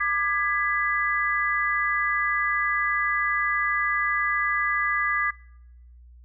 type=chord; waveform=sine; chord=G# diminished; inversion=second; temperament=just; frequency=1196.1 / 1661.2 / 1993.5 Hz; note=D6 / G#6 / B6; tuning=+31 / 0 / +16 cents; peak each=-26 dBFS; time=0-5.31 s; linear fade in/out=10 ms; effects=noise-tail reverb RT60 0.9 s tail -25 dB re dry + added 60 Hz sine -46 dBFS peak until 6.24 s